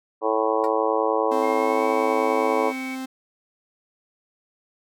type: harmonic tone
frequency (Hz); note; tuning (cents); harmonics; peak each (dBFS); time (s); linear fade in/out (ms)
110; A2; 0; 3 / 4 / 5 / 6 / 7 / 8 / 9 / 10; -29 / -24 / -25 / -32 / -28 / -32 / -27 / -30; 0.21-2.73; 50
type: tone with exponential decay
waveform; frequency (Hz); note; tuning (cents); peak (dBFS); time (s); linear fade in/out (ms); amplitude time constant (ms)
15% pulse; 466.2; A#4; 0; -27; 0.64-0.72; 0; 17
type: tone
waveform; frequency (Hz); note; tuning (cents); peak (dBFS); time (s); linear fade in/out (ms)
45% pulse; 261.6; C4; 0; -29; 1.31-3.06; 10
type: tone with pitch glide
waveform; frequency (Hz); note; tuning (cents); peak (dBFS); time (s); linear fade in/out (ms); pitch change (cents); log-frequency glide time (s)
sine; 2130 to 2241; C7 to C#7; +30 to +18; -33; 1.42-2.96; 20; +88; 1.55-1.85
effects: none